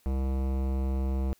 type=tone with hard clipping; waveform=sine; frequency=66.2 Hz; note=C2; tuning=21 cents sharp; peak=-28 dBFS; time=0.06-1.33 s; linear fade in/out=0 ms; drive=18 dB; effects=white hiss -65 dBFS RMS until 1.39 s